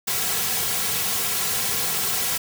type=noise with comb filter; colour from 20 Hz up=white; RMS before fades=-24 dBFS; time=0.07-2.38 s; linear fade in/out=10 ms; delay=3.3 ms; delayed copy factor=-0.8; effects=none